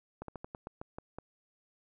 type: slowing click train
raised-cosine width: 1 ms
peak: -27 dBFS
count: 9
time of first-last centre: 0.22-1.186 s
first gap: 63 ms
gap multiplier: 1.18
effects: none